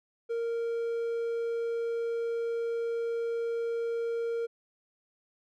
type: tone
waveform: triangle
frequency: 464.1 Hz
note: A#4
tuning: 8 cents flat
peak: -27 dBFS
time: 0.29-4.47 s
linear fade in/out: 20 ms
effects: none